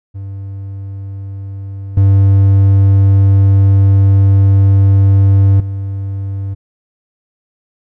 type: tone with level steps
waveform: triangle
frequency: 98 Hz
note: G2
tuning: in tune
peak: -20 / -3 / -15 dBFS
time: 0.14-6.55 s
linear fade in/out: 20 ms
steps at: 1.97 / 5.6 s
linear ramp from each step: 2 ms
effects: none